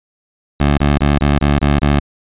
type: tone bursts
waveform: 15% pulse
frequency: 72.1 Hz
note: D2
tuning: 31 cents flat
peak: -4 dBFS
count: 7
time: 0.6-1.998 s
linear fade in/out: 5 ms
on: 180 ms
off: 23 ms
effects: resampled to 8000 Hz